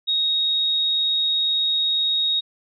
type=tone; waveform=sine; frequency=3758 Hz; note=A#7; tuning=13 cents sharp; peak=-18 dBFS; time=0.07-2.41 s; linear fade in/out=20 ms; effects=none